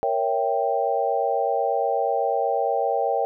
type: chord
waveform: sine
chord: A# diminished seventh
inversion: none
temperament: equal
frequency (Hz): 466.2 / 554.4 / 659.3 / 784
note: A#4 / C#5 / E5 / G5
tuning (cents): 0 / 0 / 0 / 0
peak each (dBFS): -26 / -26 / -27 / -24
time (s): 0.03-3.25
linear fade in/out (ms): 0
effects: none